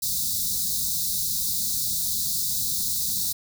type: band-stop noise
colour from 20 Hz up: white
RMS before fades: -26 dBFS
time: 0.02-3.33 s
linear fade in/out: 10 ms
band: 230 to 3700 Hz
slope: 96 dB/octave
effects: none